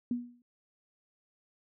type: tone with exponential decay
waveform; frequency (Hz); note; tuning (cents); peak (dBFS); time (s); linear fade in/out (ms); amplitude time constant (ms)
sine; 242.3; B3; -33; -26; 0.11-0.42; 2; 66
effects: none